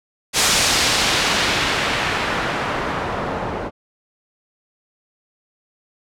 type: noise with low-pass filter sweep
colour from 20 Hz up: white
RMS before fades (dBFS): -20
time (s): 0.33-3.71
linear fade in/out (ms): 50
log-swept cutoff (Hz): 7700 to 740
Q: 0.81
effects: none